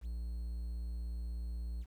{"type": "tone", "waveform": "triangle", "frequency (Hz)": 58.27, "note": "A#1", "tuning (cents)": 0, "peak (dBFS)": -35, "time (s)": [0.01, 1.86], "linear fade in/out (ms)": 50, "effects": ["11-bit"]}